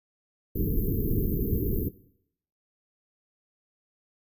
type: band-stop noise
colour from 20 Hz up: pink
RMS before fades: -26 dBFS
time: 0.55-1.89 s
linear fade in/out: 10 ms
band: 450 to 13000 Hz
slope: 96 dB/octave
effects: noise-tail reverb RT60 0.7 s tail -18 dB re dry + resampled to 32000 Hz

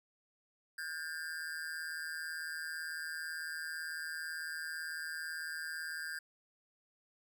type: tone with amplitude modulation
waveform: square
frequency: 1603 Hz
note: G6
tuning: 38 cents sharp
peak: -36 dBFS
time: 0.78-6.19 s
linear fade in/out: 5 ms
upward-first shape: sine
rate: 158 Hz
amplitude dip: 90%
effects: none

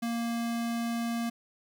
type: tone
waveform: square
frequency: 233.1 Hz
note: A#3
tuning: in tune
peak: -30 dBFS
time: 0.02-1.3 s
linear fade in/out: 10 ms
effects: 12-bit

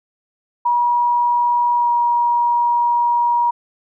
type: tone with pitch glide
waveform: sine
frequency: 961 to 953.8 Hz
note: B5 to A#5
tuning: -48 to +39 cents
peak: -13 dBFS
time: 0.65-3.51 s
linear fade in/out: 10 ms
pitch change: -13 cents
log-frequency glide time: 1.75-1.9 s
effects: none

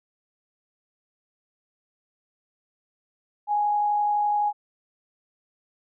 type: tone with amplitude modulation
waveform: sine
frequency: 830.6 Hz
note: G#5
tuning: in tune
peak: -19 dBFS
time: 3.47-4.53 s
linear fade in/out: 50 ms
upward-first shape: sine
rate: 51.8 Hz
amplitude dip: 25%
effects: none

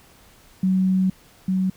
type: tone pair in turn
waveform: sine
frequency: 187.6 / 187.6 Hz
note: F#3 / F#3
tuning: +24 / +24 cents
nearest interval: unison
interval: 0 cents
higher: neither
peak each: -16 / -18 dBFS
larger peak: first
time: 0.63-1.1 / 1.48-1.7 s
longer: first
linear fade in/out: 5 ms
effects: pink hiss -52 dBFS RMS until 1.76 s

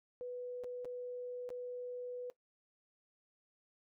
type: tone with dropouts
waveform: sine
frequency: 493.9 Hz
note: B4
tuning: in tune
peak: -40 dBFS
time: 0.21-2.3 s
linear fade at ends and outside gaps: 0 ms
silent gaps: 0.637-0.643 / 0.847-0.854 / 1.491-1.503 s
effects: noise-tail reverb RT60 0.1 s tail -17 dB re dry

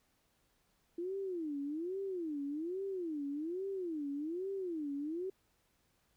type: tone with vibrato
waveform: sine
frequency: 332.3 Hz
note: E4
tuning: 14 cents sharp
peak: -36 dBFS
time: 0.98-5.3 s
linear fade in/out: 5 ms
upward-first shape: sine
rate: 1.2 Hz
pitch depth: 290 cents each way
effects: pink hiss -75 dBFS RMS until 6.16 s

